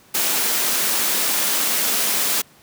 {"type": "high-pass noise", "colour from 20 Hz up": "white", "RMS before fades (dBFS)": -20, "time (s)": [0.14, 2.42], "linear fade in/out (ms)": 10, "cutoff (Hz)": 170, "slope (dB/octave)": 48, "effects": ["pink hiss -51 dBFS RMS until 2.62 s", "high-pass 100 Hz 12 dB/octave"]}